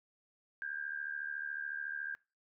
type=tone with amplitude modulation; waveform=sine; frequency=1599 Hz; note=G6; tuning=34 cents sharp; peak=-34 dBFS; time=0.62-2.15 s; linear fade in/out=0 ms; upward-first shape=sine; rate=73.9 Hz; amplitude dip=80%; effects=noise-tail reverb RT60 0.3 s tail -23 dB re dry